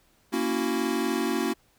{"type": "chord", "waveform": "square", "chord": "F# dominant seventh", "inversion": "first", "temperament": "equal", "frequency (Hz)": [233.1, 277.2, 329.6, 370], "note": ["A#3", "C#4", "E4", "F#4"], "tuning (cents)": [0, 0, 0, 0], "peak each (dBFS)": -31, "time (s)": [0.32, 1.54], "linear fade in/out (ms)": 20, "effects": ["pink hiss -64 dBFS RMS until 1.78 s"]}